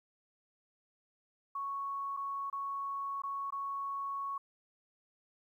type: tone with dropouts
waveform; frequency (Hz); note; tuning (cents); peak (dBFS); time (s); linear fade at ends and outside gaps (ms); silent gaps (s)
sine; 1108.7; C#6; 0; -35; 1.55-4.38; 5; 2.167-2.171 / 2.5-2.527 / 3.22-3.235 / 3.505-3.523
effects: 12-bit